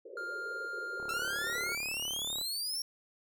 pink band-pass noise, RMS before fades -47 dBFS, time 0.05-1.74 s, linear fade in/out 10 ms, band 360 to 560 Hz, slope 96 dB/octave
triangle tone, 1403 Hz, F6, 8 cents sharp, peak -35 dBFS, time 0.17-1.75 s, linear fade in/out 2 ms
click train, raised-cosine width 1 ms, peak -33 dBFS, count 52, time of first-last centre 1-2.413 s, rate 36.1 Hz
sawtooth exponential sweep, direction up, 1318.5 to 5588 Hz, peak -31 dBFS, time 1.09-2.82 s, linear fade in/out 2 ms
effects none

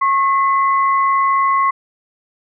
sine tone pair together, 1090.3 / 2024 Hz, C#6 / B6, -29 / +42 cents, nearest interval major seventh, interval 1071 cents, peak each -12 / -23 dBFS, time 0.01-1.71 s, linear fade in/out 10 ms, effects none

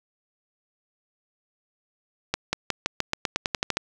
accelerating click train, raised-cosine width 0.2 ms, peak -6 dBFS, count 13, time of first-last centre 2.34-3.77 s, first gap 190 ms, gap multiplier 0.91, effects none

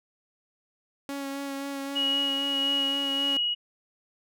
sawtooth tone with vibrato, 277.2 Hz, C#4, in tune, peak -28 dBFS, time 1.09-3.37 s, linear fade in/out 0 ms, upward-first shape sine, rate 3.8 Hz, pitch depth 17 cents each way
sine tone with tremolo, 2903 Hz, F#7, 34 cents flat, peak -23 dBFS, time 1.95-3.55 s, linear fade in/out 20 ms, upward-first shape sine, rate 1.6 Hz, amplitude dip 35%
effects none

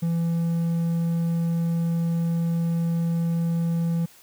triangle tone, 167.6 Hz, E3, 29 cents sharp, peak -19 dBFS, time 0.02-4.06 s, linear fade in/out 10 ms, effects white hiss -52 dBFS RMS until 4.22 s

